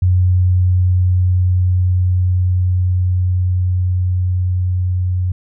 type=tone with level ramp; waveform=sine; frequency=91 Hz; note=F#2; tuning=28 cents flat; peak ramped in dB=-9 to -14 dBFS; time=0.02-5.32 s; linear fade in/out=5 ms; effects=none